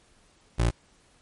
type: tone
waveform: 25% pulse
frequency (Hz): 58.27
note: A#1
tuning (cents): 0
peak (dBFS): -17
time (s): 0.58-0.71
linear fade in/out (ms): 20
effects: pink hiss -61 dBFS RMS until 1.21 s + MP3 48 kbps